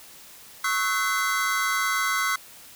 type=tone cluster; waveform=square; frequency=1101 / 1302 / 1503 / 2051 Hz; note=C#6 / E6 / F#6 / C7; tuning=-12 / -22 / +27 / -35 cents; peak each=-29 dBFS; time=0.64-2.36 s; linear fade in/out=5 ms; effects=white hiss -47 dBFS RMS until 2.75 s